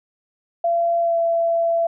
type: tone with pitch glide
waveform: sine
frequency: 681 to 671.6 Hz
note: F5 to E5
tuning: -44 to +32 cents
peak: -16 dBFS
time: 0.64-1.87 s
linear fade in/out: 5 ms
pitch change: -24 cents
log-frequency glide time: 1-1.17 s
effects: none